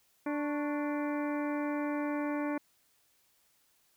harmonic tone with a mistuned harmonic, 293.7 Hz, D4, in tune, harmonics 1 / 2 / 3 / 4 / 5 / 6 / 7 / 8, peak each -32 / -38 / -42 / -44 / -46 / -48 / -49 / -50 dBFS, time 0.26-2.58 s, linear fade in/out 5 ms, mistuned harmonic 4, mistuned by -92 cents, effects white hiss -70 dBFS RMS until 3.96 s

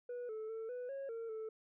sine tone with pitch steps, 488 / 436.2 / 446.7 / 495.1 / 548 / 457.1 / 439.5 Hz, B4 / A4 / A4 / B4 / C#5 / A#4 / A4, -21 / -15 / +26 / +4 / -20 / -34 / -2 cents, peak -38 dBFS, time 0.09-1.49 s, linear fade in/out 5 ms, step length 200 ms, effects tanh soft clip ceiling -40 dBFS

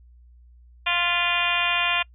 harmonic tone with a mistuned harmonic, 349.2 Hz, F4, in tune, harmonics 2 / 3 / 4 / 5 / 6 / 7 / 8 / 9 / 10, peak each -31 / -29 / -31 / -30 / -33 / -24 / -27 / -30 / -32 dBFS, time 0.86-2.03 s, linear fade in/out 10 ms, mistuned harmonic 6, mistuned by -48 cents, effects noise-tail reverb RT60 0.1 s tail -26 dB re dry + added 60 Hz sine -48 dBFS peak until 2.14 s

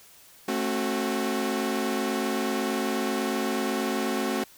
sawtooth chord, F# diminished, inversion first, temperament equal with one note detuned, 220 / 268.2 / 370 Hz, A3 / C4 / F#4, 0 / +43 / 0 cents, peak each -26 dBFS, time 0.48-4.44 s, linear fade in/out 5 ms, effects white hiss -53 dBFS RMS until 4.57 s

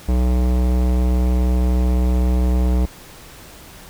sine tone with hard clipping, 61.9 Hz, B1, 5 cents sharp, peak -16 dBFS, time 0.08-2.86 s, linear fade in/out 10 ms, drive 18 dB, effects pink hiss -41 dBFS RMS until 3.89 s

